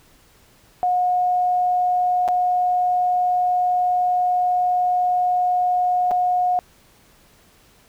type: tone with dropouts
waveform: sine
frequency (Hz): 723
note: F#5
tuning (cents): -40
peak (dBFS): -16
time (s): 0.83-6.59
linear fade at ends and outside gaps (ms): 0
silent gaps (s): 2.279-2.286 / 6.11-6.115
effects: pink hiss -54 dBFS RMS until 7.88 s